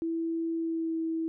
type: tone with pitch glide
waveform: sine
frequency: 329.6 to 325.1 Hz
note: E4 to E4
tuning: 0 to -24 cents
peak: -28 dBFS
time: 0.02-1.28 s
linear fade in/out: 0 ms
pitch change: -24 cents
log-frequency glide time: 0.56-0.97 s
effects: none